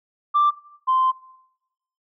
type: tone pair in turn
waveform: sine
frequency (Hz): 1177 / 1039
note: D6 / C6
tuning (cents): +3 / -12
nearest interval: major second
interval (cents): 215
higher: first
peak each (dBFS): -13 / -15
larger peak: first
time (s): 0.34-0.51 / 0.87-1.12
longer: second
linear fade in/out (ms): 20
effects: noise-tail reverb RT60 0.9 s tail -21 dB re dry + tanh soft clip ceiling -11 dBFS